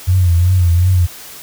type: tone with vibrato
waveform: sine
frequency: 88.9 Hz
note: F2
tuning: 31 cents sharp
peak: -8 dBFS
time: 0.07-1.07 s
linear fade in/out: 20 ms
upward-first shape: triangle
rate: 2.7 Hz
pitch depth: 99 cents each way
effects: white hiss -34 dBFS RMS until 1.42 s